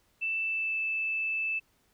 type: tone with pitch glide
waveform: sine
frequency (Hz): 2653 to 2632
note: E7 to E7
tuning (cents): +10 to -3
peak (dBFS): -28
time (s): 0.21-1.6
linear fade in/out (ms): 20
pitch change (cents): -13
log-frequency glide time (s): 0.38-0.79
effects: pink hiss -69 dBFS RMS until 1.93 s